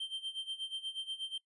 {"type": "tone with tremolo", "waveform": "triangle", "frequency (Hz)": 3136, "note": "G7", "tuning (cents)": 0, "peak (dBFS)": -33, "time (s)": [0, 1.38], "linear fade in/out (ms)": 5, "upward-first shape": "sine", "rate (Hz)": 8.3, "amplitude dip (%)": 85, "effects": ["noise-tail reverb RT60 0.1 s tail -19 dB re dry", "resampled to 24000 Hz"]}